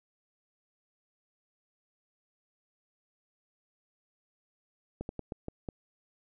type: slowing click train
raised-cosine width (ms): 2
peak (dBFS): -23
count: 6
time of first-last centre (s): 5.01-5.688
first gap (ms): 81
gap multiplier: 1.26
effects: none